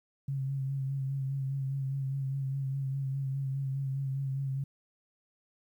sine tone with vibrato, 135.8 Hz, C#3, 35 cents flat, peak -30 dBFS, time 0.28-4.64 s, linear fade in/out 5 ms, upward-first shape sine, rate 4.9 Hz, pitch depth 32 cents each way, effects 11-bit

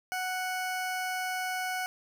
20% pulse tone, 740 Hz, F#5, in tune, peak -26 dBFS, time 0.12-1.86 s, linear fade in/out 0 ms, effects none

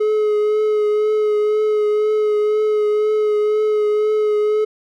triangle tone with vibrato, 424.6 Hz, G#4, 38 cents sharp, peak -12 dBFS, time 0-4.65 s, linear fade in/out 10 ms, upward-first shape triangle, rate 2 Hz, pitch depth 22 cents each way, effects none

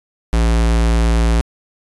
square tone, 56.8 Hz, A#1, 44 cents flat, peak -12 dBFS, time 0.33-1.41 s, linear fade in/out 0 ms, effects resampled to 24000 Hz

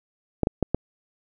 clicks, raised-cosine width 2 ms, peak -7 dBFS, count 4, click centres 0.433 / 0.471 / 0.627 / 0.746 s, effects none

